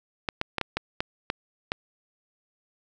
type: clicks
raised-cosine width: 0.3 ms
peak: -10 dBFS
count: 8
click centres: 0.288 / 0.414 / 0.583 / 0.613 / 0.77 / 1.005 / 1.301 / 1.719 s
effects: none